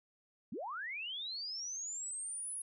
sine linear sweep, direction up, 164.81 to 10580 Hz, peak -39 dBFS, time 0.52-2.62 s, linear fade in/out 5 ms, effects none

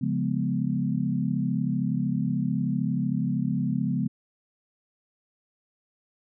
sine chord, C# dominant seventh, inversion none, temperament equal, 138.59 / 174.61 / 207.7 / 246.9 Hz, C#3 / E#3 / G#3 / B3, 0 / 0 / 0 / 0 cents, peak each -29 dBFS, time 0.01-4.08 s, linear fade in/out 10 ms, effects none

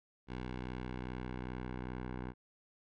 10% pulse tone with low-pass filter sweep, 62.5 Hz, B1, 21 cents sharp, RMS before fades -42 dBFS, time 0.27-2.34 s, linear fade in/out 50 ms, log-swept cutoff 3200 to 1700 Hz, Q 0.91, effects none

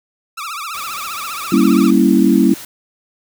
sawtooth tone with vibrato, 1244.5 Hz, D#6, in tune, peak -20 dBFS, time 0.37-1.91 s, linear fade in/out 10 ms, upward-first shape triangle, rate 15 Hz, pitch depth 200 cents each way
white noise, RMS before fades -33 dBFS, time 0.74-2.65 s, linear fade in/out 2 ms
sine chord, G diminished seventh, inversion none, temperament equal, 196 / 233.1 / 277.2 / 329.6 Hz, G3 / Bb3 / Db4 / Fb4, 0 / 0 / 0 / 0 cents, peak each -14 dBFS, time 1.52-2.54 s, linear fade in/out 5 ms
effects none

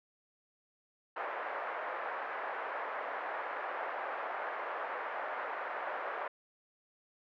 pink band-pass noise, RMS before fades -39 dBFS, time 1.16-6.28 s, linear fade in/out 5 ms, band 550 to 1800 Hz, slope 24 dB/octave, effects none

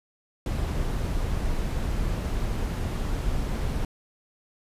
brown noise, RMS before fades -27 dBFS, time 0.46-3.85 s, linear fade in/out 2 ms, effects resampled to 32000 Hz

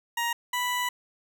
20% pulse tone pair in turn, 941 / 987.3 Hz, A#5 / B5, +16 / -1 cents, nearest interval minor second, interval 83 cents, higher second, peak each -21 dBFS, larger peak neither, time 0.17-0.33 / 0.53-0.89 s, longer second, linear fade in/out 5 ms, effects none

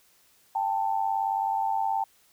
sine tone pair together, 788.2 / 887 Hz, G5 / A5, +9 / +14 cents, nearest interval major second, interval 205 cents, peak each -27 dBFS, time 0.55-2.04 s, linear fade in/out 5 ms, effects white hiss -62 dBFS RMS until 2.32 s

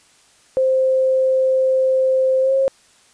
sine tone with pitch glide, 523.3 to 537.4 Hz, C5 to C5, 0 to +46 cents, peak -13 dBFS, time 0.57-2.68 s, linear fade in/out 0 ms, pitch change +46 cents, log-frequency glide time 2.41-2.53 s, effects white hiss -53 dBFS RMS until 3.13 s + resampled to 22050 Hz

